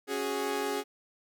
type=chord; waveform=sawtooth; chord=C# suspended fourth; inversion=none; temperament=equal; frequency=277.2 / 370 / 415.3 Hz; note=C#4 / F#4 / G#4; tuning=0 / 0 / 0 cents; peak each=-33 / -33 / -28 dBFS; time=0.07-0.84 s; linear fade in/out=50 ms; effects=none